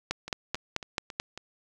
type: two click trains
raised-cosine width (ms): 0.2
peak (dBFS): -11 / -22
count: 6 / 5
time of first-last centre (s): 0.11-1.199 / 0.28-1.376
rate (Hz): 4.59 / 3.65
effects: none